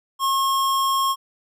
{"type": "tone", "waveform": "square", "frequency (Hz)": 1080, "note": "C#6", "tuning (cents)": -45, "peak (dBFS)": -19, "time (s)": [0.19, 1.16], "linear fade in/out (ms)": 50, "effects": []}